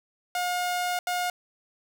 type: tone bursts at uneven times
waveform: sawtooth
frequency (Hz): 716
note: F5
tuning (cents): +43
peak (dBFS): -22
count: 2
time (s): 0.35-0.99 / 1.07-1.3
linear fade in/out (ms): 2
effects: none